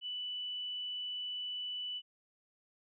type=tone; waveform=sine; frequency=2975 Hz; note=F#7; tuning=9 cents sharp; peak=-37 dBFS; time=0.01-2.02 s; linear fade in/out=50 ms; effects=none